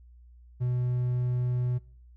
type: tone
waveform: triangle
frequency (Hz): 123.9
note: B2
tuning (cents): +6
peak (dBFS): -23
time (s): 0.6-1.79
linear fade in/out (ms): 20
effects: noise-tail reverb RT60 0.5 s tail -23 dB re dry + added 60 Hz sine -50 dBFS peak until 2.16 s